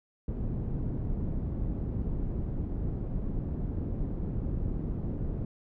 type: low-pass noise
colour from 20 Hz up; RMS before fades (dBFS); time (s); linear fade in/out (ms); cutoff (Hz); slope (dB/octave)
pink; -32; 0.28-5.45; 2; 250; 12
effects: none